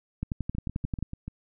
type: two click trains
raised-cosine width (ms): 5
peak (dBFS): -17 / -23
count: 10 / 6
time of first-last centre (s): 0.23-1.026 / 0.55-1.28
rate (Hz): 11.3 / 6.85
effects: none